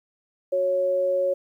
sine tone pair together, 368.4 / 552 Hz, F#4 / C#5, -7 / -7 cents, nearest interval perfect fifth, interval 700 cents, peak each -31 / -20 dBFS, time 0.52-1.34 s, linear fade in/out 10 ms, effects 10-bit

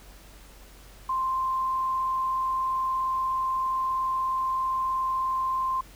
sine tone with frequency modulation, 1046.5 Hz, C6, in tune, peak -24 dBFS, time 1.09-5.81 s, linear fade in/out 5 ms, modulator 36.9 Hz, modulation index 0.24, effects added 47 Hz sine -49 dBFS peak until 5.95 s + pink hiss -52 dBFS RMS until 5.95 s

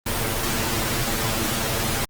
pink noise with comb filter, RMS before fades -24 dBFS, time 0.06-2.05 s, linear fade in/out 5 ms, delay 8.9 ms, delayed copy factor +0.95, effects Opus 24 kbps

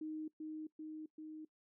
sine tone with echo, 311.1 Hz, D#4, in tune, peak -40 dBFS, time 0.01-0.28 s, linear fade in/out 5 ms, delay 390 ms, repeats 3, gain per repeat -2 dB, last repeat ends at 1.45 s, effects noise-tail reverb RT60 0.1 s tail -20 dB re dry

